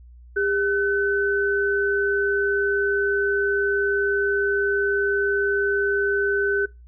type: tone pair together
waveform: sine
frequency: 402.1 / 1513 Hz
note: G4 / F#6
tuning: +44 / +38 cents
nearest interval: octave + major seventh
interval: 2294 cents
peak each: -22 dBFS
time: 0.36-6.66 s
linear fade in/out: 10 ms
effects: noise-tail reverb RT60 0.2 s tail -20 dB re dry + added 60 Hz sine -43 dBFS peak until 6.87 s